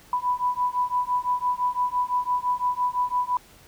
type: beating tone pair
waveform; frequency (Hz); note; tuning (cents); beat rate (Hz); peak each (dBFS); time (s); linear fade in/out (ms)
sine; 987.8 / 993.7; B5 / B5; 0 / +10; 5.9; -25; 0.13-3.37; 2
effects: pink hiss -52 dBFS RMS until 3.67 s